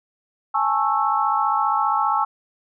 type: chord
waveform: sine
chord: A major seventh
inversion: third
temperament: just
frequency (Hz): 825 / 880 / 1100 / 1320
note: G#5 / A5 / C#6 / E6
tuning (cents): -12 / 0 / -14 / +2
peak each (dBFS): -23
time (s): 0.54-2.25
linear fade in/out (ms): 10
effects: none